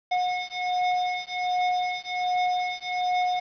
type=beating tone pair; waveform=square; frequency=725 / 726.3 Hz; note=F#5 / F#5; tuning=-35 / -32 cents; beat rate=1.3 Hz; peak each=-28 dBFS; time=0.11-3.4 s; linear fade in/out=10 ms; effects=resampled to 11025 Hz + 8-bit